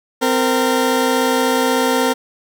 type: tone pair together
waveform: 20% pulse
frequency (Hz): 258.7 / 460.9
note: C4 / A#4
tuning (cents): -19 / -20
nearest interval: minor seventh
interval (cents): 999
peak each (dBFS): -12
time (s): 0.21-2.14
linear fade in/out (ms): 20
effects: none